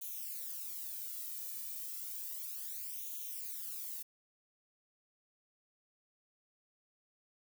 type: noise with flanger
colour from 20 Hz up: violet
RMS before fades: -43 dBFS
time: 0.01-4.03 s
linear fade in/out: 10 ms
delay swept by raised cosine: 0.3 to 1.7 ms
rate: 0.32 Hz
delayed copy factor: +0.85
effects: none